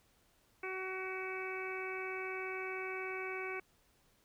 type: harmonic tone with a mistuned harmonic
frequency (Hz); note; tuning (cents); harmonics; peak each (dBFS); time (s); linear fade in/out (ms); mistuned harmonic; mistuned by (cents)
376.4; F#4; +30; 1 / 2 / 3 / 4 / 5 / 6 / 7; -42 / -49 / -48 / -47 / -53 / -43 / -50; 0.63-3.6; 5; 7; -17
effects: pink hiss -71 dBFS RMS until 4.24 s